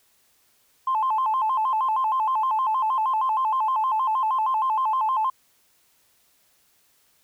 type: tone with vibrato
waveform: sine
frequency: 956 Hz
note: A#5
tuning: 43 cents sharp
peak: -19 dBFS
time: 0.87-5.3 s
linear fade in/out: 5 ms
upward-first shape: square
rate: 6.4 Hz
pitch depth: 160 cents each way
effects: tanh soft clip ceiling -15 dBFS + white hiss -63 dBFS RMS until 7.23 s